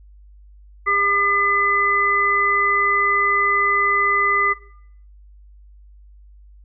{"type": "harmonic tone", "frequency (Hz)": 402.2, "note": "G4", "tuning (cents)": 44, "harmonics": [1, 3, 5], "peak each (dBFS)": [-28, -18, -19], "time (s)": [0.86, 4.54], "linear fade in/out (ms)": 20, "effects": ["noise-tail reverb RT60 0.6 s tail -17 dB re dry", "added 50 Hz sine -43 dBFS peak until 6.64 s"]}